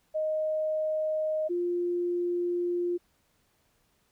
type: tone pair in turn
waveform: sine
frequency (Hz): 622.3 / 350.9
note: D#5 / F4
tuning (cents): 0 / +8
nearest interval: minor seventh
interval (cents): 992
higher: first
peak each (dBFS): -26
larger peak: neither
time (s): 0.14-1.49 / 1.49-2.98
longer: second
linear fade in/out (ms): 20
effects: pink hiss -70 dBFS RMS until 4.11 s